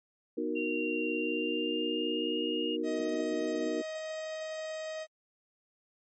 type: chord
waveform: sine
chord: B major seventh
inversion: none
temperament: equal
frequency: 246.9 / 311.1 / 370 / 466.2 Hz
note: B3 / D#4 / F#4 / A#4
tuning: 0 / 0 / 0 / 0 cents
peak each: -38 / -34 / -37 / -35 dBFS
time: 0.37-3.82 s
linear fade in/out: 10 ms
type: tone with pitch glide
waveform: sine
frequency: 2761 to 2848 Hz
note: F7 to F7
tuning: -20 to +33 cents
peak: -35 dBFS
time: 0.55-2.77 s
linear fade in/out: 20 ms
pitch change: +53 cents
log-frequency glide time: 1.12-2.37 s
type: tone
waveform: 45% pulse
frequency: 630 Hz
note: D#5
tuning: 21 cents sharp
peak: -36 dBFS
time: 2.83-5.07 s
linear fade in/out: 50 ms
effects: MP3 32 kbps